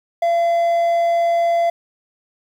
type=tone; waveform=triangle; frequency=681 Hz; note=F5; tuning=44 cents flat; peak=-12 dBFS; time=0.22-1.7 s; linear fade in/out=5 ms; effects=8-bit